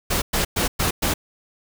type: noise bursts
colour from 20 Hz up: pink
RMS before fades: -21 dBFS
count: 5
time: 0.1-1.14 s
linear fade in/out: 10 ms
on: 120 ms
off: 110 ms
effects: none